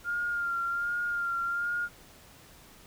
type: tone with vibrato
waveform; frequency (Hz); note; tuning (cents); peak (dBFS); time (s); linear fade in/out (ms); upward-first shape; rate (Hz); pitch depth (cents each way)
sine; 1401; F6; +5; -28; 0.04-1.89; 50; sine; 1.3; 29
effects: pink hiss -54 dBFS RMS until 2.86 s